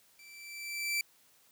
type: tone with level ramp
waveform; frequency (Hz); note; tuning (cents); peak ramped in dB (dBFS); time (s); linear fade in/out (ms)
sawtooth; 2333; D7; -12; -50 to -25; 0.19-1.01; 2
effects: white hiss -65 dBFS RMS until 1.51 s + high-pass 80 Hz 12 dB/octave